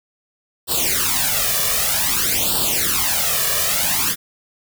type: noise with flanger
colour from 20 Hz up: white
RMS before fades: -19 dBFS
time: 0.67-4.16 s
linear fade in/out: 50 ms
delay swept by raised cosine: 0.23 to 1.73 ms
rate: 0.53 Hz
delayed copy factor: +0.9
effects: none